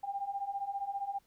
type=beating tone pair; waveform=sine; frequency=786 / 801 Hz; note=G5 / G5; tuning=+4 / +37 cents; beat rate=15 Hz; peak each=-39 / -36 dBFS; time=0.03-1.19 s; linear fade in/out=10 ms; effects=pink hiss -71 dBFS RMS until 1.26 s